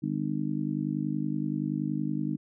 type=harmonic tone; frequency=50.6 Hz; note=G#1; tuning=44 cents flat; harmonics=3 / 4 / 5 / 6; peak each=-33 / -33 / -33 / -33 dBFS; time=0.02-2.37 s; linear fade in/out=20 ms; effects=none